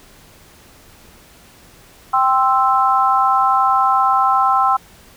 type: chord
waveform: sine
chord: C major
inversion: second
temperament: equal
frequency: 784 / 1046.5 / 1318.5 Hz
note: G5 / C6 / E6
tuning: 0 / 0 / 0 cents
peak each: -16 dBFS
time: 2.13-4.77 s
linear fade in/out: 10 ms
effects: pink hiss -46 dBFS RMS until 5.16 s